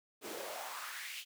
pink noise with high-pass filter sweep, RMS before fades -44 dBFS, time 0.21-1.25 s, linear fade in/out 50 ms, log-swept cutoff 300 to 3100 Hz, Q 2.9, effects none

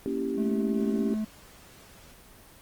sine chord, A# diminished seventh, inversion none, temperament equal, 233.1 / 277.2 / 329.6 / 392 Hz, A#3 / C#4 / E4 / G4, 0 / 0 / 0 / 0 cents, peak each -34 / -31 / -37 / -31 dBFS, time 0.06-1.14 s, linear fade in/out 0 ms
triangle tone, 216.2 Hz, A3, 30 cents flat, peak -25 dBFS, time 0.37-1.25 s, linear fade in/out 10 ms
effects pink hiss -52 dBFS RMS until 2.61 s + Opus 24 kbps

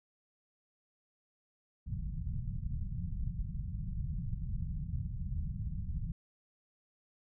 pink low-pass noise, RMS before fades -37 dBFS, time 1.86-6.12 s, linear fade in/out 5 ms, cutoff 180 Hz, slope 48 dB/octave, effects none

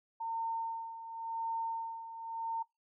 sine tone with tremolo, 910 Hz, A#5, 42 cents flat, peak -32 dBFS, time 0.2-2.63 s, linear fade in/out 10 ms, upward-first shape sine, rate 0.92 Hz, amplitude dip 70%, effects noise-tail reverb RT60 0.2 s tail -24 dB re dry

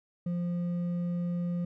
sine tone with hard clipping, 174.61 Hz, F3, in tune, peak -30 dBFS, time 0.26-1.65 s, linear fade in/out 5 ms, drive 4 dB, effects none

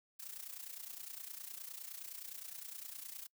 blue noise with amplitude modulation, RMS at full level -45 dBFS, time 0.19-3.27 s, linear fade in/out 10 ms, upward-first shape sine, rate 29.7 Hz, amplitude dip 75%, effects noise-tail reverb RT60 0.1 s tail -25 dB re dry

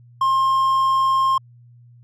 triangle tone, 1064 Hz, C6, 29 cents sharp, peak -13 dBFS, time 0.21-1.38 s, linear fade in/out 5 ms, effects added 120 Hz sine -45 dBFS peak until 2.03 s

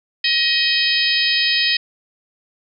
harmonic tone with a mistuned harmonic, 630 Hz, D#5, 21 cents sharp, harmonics 3 / 4 / 5 / 6 / 7 / 8, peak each -22 / -22 / -22 / -22 / -22 / -22 dBFS, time 0.24-1.77 s, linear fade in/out 5 ms, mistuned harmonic 6, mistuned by +29 cents, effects none

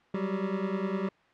25% pulse beating tone pair, 188.1 / 198 Hz, F#3 / G3, +29 / +18 cents, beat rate 9.9 Hz, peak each -28 dBFS, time 0.14-1.09 s, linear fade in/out 5 ms, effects white hiss -62 dBFS RMS until 1.33 s + low-pass 2000 Hz 12 dB/octave

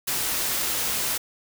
white noise, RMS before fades -26 dBFS, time 0.07-1.18 s, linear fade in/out 10 ms, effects none

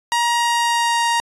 sawtooth tone with pitch glide, 946 to 936.8 Hz, A#5 to A#5, +25 to +8 cents, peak -12 dBFS, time 0.12-1.2 s, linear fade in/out 0 ms, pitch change -17 cents, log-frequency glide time 0.29-0.99 s, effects resampled to 24000 Hz

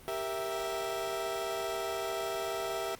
30% pulse chord, E diminished, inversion first, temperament equal, 392 / 466.2 / 659.3 Hz, G4 / Bb4 / E5, 0 / 0 / 0 cents, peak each -35 / -38 / -33 dBFS, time 0.08-2.95 s, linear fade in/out 0 ms, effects pink hiss -54 dBFS RMS until 2.99 s + Opus 32 kbps

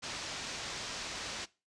white low-pass noise, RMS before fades -41 dBFS, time 0.02-1.46 s, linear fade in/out 20 ms, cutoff 6200 Hz, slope 24 dB/octave, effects noise-tail reverb RT60 0.3 s tail -21 dB re dry + resampled to 22050 Hz

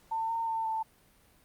sine tone with pitch steps, 897 / 913 / 898 / 887 Hz, A5 / A#5 / A5 / A5, +33 / -36 / +35 / +14 cents, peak -29 dBFS, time 0.11-0.83 s, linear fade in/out 10 ms, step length 180 ms, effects pink hiss -63 dBFS RMS until 1.44 s + Opus 48 kbps

